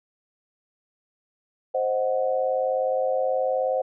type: chord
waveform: sine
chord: C diminished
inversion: none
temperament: equal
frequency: 523.3 / 622.3 / 740 Hz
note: C5 / Eb5 / Gb5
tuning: 0 / 0 / 0 cents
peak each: -23 / -28 / -28 dBFS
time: 1.74-3.82 s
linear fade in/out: 10 ms
effects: none